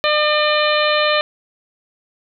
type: harmonic tone with a mistuned harmonic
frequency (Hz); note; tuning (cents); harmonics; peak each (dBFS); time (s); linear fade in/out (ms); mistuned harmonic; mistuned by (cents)
602; D5; +43; 1 / 2 / 3 / 4 / 5 / 6 / 7; -17 / -20 / -22 / -23 / -24 / -25 / -25; 0.04-1.21; 0; 7; -49
effects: none